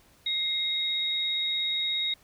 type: tone pair together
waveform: sine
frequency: 2113 / 3765 Hz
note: C7 / A#7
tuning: +16 / +16 cents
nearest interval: minor seventh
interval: 1000 cents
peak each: -35 / -26 dBFS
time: 0.26-2.14 s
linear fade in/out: 5 ms
effects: pink hiss -60 dBFS RMS until 2.23 s